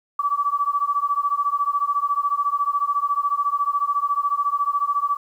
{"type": "beating tone pair", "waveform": "sine", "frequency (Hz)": [1144, 1158], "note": ["D6", "D6"], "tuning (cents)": [-46, -25], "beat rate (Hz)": 14, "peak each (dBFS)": -22, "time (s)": [0.19, 5.17], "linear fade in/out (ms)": 5, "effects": ["9-bit"]}